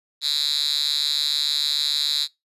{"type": "tone with high-pass filter", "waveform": "5% pulse", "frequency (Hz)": 146.83, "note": "D3", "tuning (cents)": 0, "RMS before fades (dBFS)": -23, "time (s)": [0.21, 2.28], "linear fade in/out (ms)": 50, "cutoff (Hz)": 3900, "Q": 9.6, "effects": ["noise-tail reverb RT60 0.2 s tail -23 dB re dry", "resampled to 32000 Hz"]}